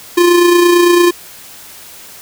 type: tone with amplitude modulation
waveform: square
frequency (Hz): 349.2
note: F4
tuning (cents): 0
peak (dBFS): -5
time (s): 0.17-1.11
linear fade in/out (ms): 10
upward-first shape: sine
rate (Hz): 28.9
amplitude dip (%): 40
effects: white hiss -35 dBFS RMS until 2.21 s